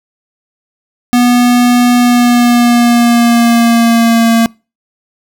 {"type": "tone with pitch glide", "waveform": "square", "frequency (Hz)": [244.1, 229.1], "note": ["B3", "A#3"], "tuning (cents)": [-20, -30], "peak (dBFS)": -6, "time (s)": [1.13, 4.46], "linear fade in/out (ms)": 0, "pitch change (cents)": -110, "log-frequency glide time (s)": [1.97, 4.31], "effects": ["noise-tail reverb RT60 0.3 s tail -25 dB re dry"]}